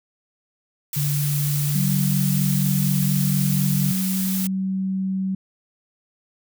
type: noise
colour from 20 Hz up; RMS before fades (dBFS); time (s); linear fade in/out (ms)
blue; -28; 0.93-4.47; 2
type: tone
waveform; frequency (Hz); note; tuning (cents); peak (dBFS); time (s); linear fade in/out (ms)
sine; 145; D3; -22; -20; 0.96-3.92; 10
type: tone with pitch glide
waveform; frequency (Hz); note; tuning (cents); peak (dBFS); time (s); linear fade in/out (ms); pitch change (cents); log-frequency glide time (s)
sine; 189.2 to 190.41; F#3 to F#3; +39 to +50; -21; 1.75-5.35; 5; +11; 4.43-4.51
effects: none